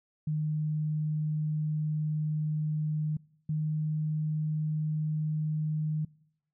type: tone pair in turn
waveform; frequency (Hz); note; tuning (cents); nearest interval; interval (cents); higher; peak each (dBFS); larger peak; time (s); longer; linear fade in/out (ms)
sine; 153.2 / 154.08; D#3 / D#3; -27 / -17; unison; 10; second; -27; neither; 0.27-3.17 / 3.49-6.05; first; 5
effects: noise-tail reverb RT60 0.8 s tail -25 dB re dry